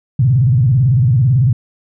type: tone with vibrato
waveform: sine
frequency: 125.4 Hz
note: B2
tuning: 27 cents sharp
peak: -8 dBFS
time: 0.19-1.53 s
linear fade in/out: 5 ms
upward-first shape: square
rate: 18 Hz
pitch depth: 190 cents each way
effects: none